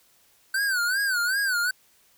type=tone with vibrato; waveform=square; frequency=1520 Hz; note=F#6; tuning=46 cents sharp; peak=-23 dBFS; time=0.54-1.71 s; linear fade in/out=5 ms; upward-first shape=sine; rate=2.6 Hz; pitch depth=140 cents each way; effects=white hiss -61 dBFS RMS until 2.17 s